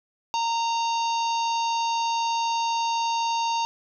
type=harmonic tone with a mistuned harmonic; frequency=924 Hz; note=A#5; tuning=16 cents flat; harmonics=1 / 3 / 4 / 5 / 6 / 7; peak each=-23 / -34 / -36 / -36 / -42 / -39 dBFS; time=0.34-3.65 s; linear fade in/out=0 ms; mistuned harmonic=7; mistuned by=-29 cents; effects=none